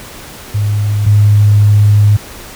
sine tone pair in turn, 103.83 / 103.83 Hz, G#2 / G#2, 0 / 0 cents, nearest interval unison, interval 0 cents, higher neither, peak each -10 / -4 dBFS, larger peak second, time 0.54-1.06 / 1.06-2.17 s, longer second, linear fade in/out 10 ms, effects pink hiss -31 dBFS RMS until 2.55 s

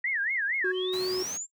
sine tone with vibrato, 1864.7 Hz, A#6, in tune, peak -26 dBFS, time 0.04-0.72 s, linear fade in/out 5 ms, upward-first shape sine, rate 4.3 Hz, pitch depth 270 cents each way
triangle tone, 370 Hz, F#4, in tune, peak -25 dBFS, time 0.64-1.23 s, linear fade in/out 5 ms
sine exponential sweep, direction up, 2960 to 7500 Hz, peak -32 dBFS, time 0.73-1.47 s, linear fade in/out 50 ms
pink noise, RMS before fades -41 dBFS, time 0.92-1.38 s, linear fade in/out 20 ms
effects noise-tail reverb RT60 0.1 s tail -19 dB re dry + high-pass 150 Hz 12 dB/octave

